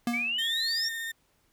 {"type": "tone with exponential decay", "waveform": "square", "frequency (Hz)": 237.6, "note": "A#3", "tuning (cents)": 33, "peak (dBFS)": -24, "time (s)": [0.07, 0.43], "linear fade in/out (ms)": 2, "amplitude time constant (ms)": 77}
{"type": "exponential sweep", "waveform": "sine", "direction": "up", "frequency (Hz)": [2203, 5660], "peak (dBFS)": -27, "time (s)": [0.13, 0.89], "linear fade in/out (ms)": 10}
{"type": "tone with vibrato", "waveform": "35% pulse", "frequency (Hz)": 1825, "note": "A#6", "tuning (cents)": -37, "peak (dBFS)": -31, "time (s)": [0.38, 1.12], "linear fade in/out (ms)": 10, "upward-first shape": "sine", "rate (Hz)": 16, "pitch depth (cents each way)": 14}
{"effects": ["pink hiss -69 dBFS RMS until 1.52 s"]}